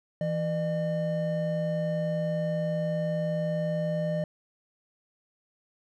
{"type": "tone pair together", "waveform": "triangle", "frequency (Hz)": [164.84, 605], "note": ["E3", "D#5"], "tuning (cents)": [0, -49], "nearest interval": "octave + major seventh", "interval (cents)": 2251, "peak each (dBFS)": -27, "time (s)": [0.21, 4.24], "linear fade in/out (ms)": 2, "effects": []}